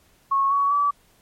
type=tone with pitch steps; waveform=sine; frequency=1097 / 1123.3 / 1150.2 Hz; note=C#6 / C#6 / D6; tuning=-18 / +23 / -36 cents; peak=-17 dBFS; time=0.31-0.91 s; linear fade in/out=10 ms; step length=200 ms; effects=pink hiss -59 dBFS RMS until 1.21 s + MP3 64 kbps